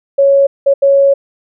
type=tone bursts at uneven times; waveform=sine; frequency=554.4 Hz; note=C#5; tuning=in tune; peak=-5 dBFS; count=3; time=0.18-0.47 / 0.66-0.74 / 0.82-1.14 s; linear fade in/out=10 ms; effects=none